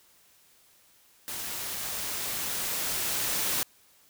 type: noise with level ramp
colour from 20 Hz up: white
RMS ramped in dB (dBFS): -36 to -28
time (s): 1.28-3.63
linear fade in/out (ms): 0
effects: white hiss -61 dBFS RMS until 4.09 s